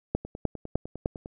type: two click trains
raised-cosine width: 2 ms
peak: -24 / -11 dBFS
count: 11 / 4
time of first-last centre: 0.25-1.259 / 0.15-1.059 s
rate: 9.91 / 3.3 Hz
effects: none